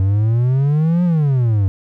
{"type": "exponential two-way sweep", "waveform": "triangle", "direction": "up then down", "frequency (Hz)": [93.6, 180, 93.6], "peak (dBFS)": -10, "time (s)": [0, 1.68], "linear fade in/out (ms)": 0, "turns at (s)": 1.04, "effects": []}